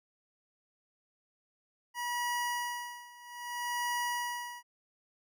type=tone with tremolo; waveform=25% pulse; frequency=966 Hz; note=B5; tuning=39 cents flat; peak=-27 dBFS; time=1.94-4.63 s; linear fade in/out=50 ms; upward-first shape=sine; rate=0.62 Hz; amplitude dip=90%; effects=none